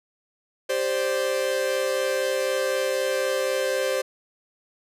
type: chord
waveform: 45% pulse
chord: G suspended fourth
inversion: none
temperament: equal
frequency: 392 / 523.3 / 587.3 Hz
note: G4 / C5 / D5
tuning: 0 / 0 / 0 cents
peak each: -30 / -24 / -30 dBFS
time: 0.69-4.02 s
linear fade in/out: 10 ms
effects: resampled to 32000 Hz